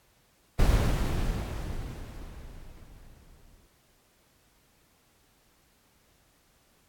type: noise with exponential decay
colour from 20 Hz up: brown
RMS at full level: -20 dBFS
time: 0.59-3.68 s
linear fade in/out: 5 ms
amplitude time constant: 670 ms
effects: pink hiss -65 dBFS RMS until 6.88 s + AAC 64 kbps